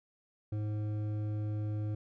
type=tone with hard clipping; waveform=triangle; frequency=105.9 Hz; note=G#2; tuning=34 cents sharp; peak=-34 dBFS; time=0.52-1.95 s; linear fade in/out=5 ms; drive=13 dB; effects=none